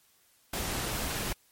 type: noise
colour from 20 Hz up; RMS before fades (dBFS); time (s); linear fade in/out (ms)
pink; -33; 0.53-1.33; 5
effects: white hiss -65 dBFS RMS until 1.51 s + MP3 64 kbps